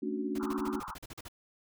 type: chord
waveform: sine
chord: D major seventh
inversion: second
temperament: equal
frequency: 220 / 277.2 / 293.7 / 370 Hz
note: A3 / C#4 / D4 / F#4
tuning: 0 / 0 / 0 / 0 cents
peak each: -37 dBFS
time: 0.02-0.8 s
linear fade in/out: 10 ms
type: noise bursts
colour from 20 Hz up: pink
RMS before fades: -45 dBFS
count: 13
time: 0.35-1.284 s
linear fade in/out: 5 ms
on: 34 ms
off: 41 ms
type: band-pass noise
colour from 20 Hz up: white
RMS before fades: -42 dBFS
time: 0.39-0.95 s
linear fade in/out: 20 ms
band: 830 to 1400 Hz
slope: 96 dB/octave
effects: none